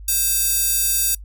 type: tone with high-pass filter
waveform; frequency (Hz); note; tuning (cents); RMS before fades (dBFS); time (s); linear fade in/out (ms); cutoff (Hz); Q
square; 523.3; C5; 0; -19; 0.08-1.15; 5; 8900; 0.93
effects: noise-tail reverb RT60 0.1 s tail -23 dB re dry + added 50 Hz sine -34 dBFS peak until 1.24 s